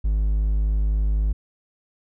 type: tone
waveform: triangle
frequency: 51.91 Hz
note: G#1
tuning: in tune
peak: -16 dBFS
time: 0.04-1.33 s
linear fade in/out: 10 ms
effects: none